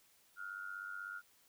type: tone with amplitude modulation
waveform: sine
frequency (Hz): 1418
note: F6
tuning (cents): +26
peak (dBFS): -39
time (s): 0.36-1.22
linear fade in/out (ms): 50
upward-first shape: sine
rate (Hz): 96.2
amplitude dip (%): 80
effects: white hiss -69 dBFS RMS until 1.48 s

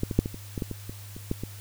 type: clicks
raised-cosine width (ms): 3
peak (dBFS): -13 / -17 / -6 / -18 / -24 / -18 / -15 / -20 / -24 / -26 / -13 / -19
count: 12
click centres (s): 0.034 / 0.112 / 0.19 / 0.259 / 0.344 / 0.578 / 0.622 / 0.713 / 0.895 / 1.165 / 1.314 / 1.436
effects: added 101 Hz sine -41 dBFS peak until 1.6 s + white hiss -48 dBFS RMS until 1.6 s

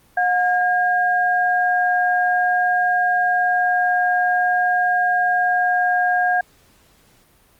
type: tone pair together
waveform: sine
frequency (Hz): 722.5 / 1622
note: F#5 / G#6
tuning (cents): -41 / -41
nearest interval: octave + major second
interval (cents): 1400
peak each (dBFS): -17 / -19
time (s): 0.17-6.41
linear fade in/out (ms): 5
effects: pink hiss -55 dBFS RMS until 7.59 s + Opus 32 kbps

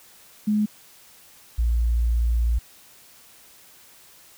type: tone pair in turn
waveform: sine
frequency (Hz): 211 / 58.02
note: G#3 / A#1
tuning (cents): +28 / -7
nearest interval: octave + minor seventh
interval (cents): 2235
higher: first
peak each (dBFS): -18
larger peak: neither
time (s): 0.47-0.66 / 1.58-2.59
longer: second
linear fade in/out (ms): 10
effects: white hiss -51 dBFS RMS until 4.37 s

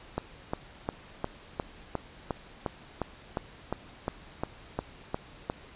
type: click train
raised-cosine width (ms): 1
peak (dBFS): -15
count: 16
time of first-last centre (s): 0.18-5.499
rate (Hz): 2.82
effects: pink hiss -51 dBFS RMS until 5.75 s + resampled to 8000 Hz

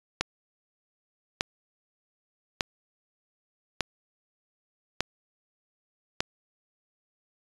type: click train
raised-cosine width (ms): 0.2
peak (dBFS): -7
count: 6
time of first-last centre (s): 0.21-6.205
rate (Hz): 0.834
effects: resampled to 22050 Hz

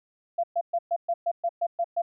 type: tone bursts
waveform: sine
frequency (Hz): 684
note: F5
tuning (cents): -36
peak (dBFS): -22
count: 10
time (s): 0.38-2.02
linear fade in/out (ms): 10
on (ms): 56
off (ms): 120
effects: none

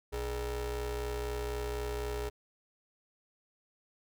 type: ring-modulated tone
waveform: 40% pulse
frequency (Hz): 180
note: F#3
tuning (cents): -47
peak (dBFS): -30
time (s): 0.12-2.3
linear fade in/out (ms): 20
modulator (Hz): 238
effects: none

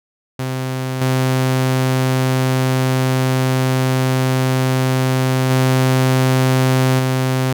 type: tone with level steps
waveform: sawtooth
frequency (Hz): 130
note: C3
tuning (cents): -11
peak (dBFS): -16 / -10 / -8 / -11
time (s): 0.39-7.53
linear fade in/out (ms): 5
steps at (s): 1.01 / 5.5 / 6.99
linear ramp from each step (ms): 5
effects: none

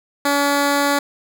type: tone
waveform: 10% pulse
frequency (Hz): 284.4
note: C#4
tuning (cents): +45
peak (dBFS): -7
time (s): 0.25-0.99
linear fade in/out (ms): 5
effects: none

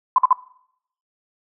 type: tone bursts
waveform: sine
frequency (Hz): 1018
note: C6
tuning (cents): -48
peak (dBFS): -10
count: 3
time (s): 0.16-0.329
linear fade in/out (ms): 2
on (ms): 23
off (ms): 50
effects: noise-tail reverb RT60 0.7 s tail -20 dB re dry

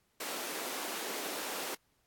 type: high-pass noise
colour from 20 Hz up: pink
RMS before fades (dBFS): -39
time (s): 0.2-1.75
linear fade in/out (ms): 5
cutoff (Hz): 290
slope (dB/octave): 24
effects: pink hiss -74 dBFS RMS until 2.06 s + AAC 64 kbps

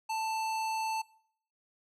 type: tone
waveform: square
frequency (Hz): 884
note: A5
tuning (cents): +8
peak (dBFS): -32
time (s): 0.09-1.02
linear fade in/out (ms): 10
effects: noise-tail reverb RT60 0.6 s tail -21 dB re dry + low-pass 10000 Hz 12 dB/octave

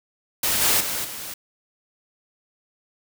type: noise with level steps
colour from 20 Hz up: white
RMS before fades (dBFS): -22 / -19 / -27 / -34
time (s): 0.43-1.34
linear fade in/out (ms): 5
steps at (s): 0.61 / 0.8 / 1.04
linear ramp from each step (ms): 10
effects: none

